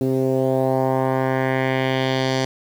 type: tone with low-pass filter sweep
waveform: 10% pulse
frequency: 131.5 Hz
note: C3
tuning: 9 cents sharp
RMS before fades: -20 dBFS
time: 0.01-2.45 s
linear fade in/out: 2 ms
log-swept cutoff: 340 to 5400 Hz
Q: 1.8
effects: 7-bit